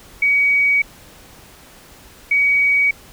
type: tone pair in turn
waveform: sine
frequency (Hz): 2260 / 2260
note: C#7 / C#7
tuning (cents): +33 / +33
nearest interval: unison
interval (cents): 0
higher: neither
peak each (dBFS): -12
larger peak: neither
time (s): 0.22-0.82 / 2.31-2.91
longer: neither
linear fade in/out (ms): 5
effects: pink hiss -44 dBFS RMS until 3.12 s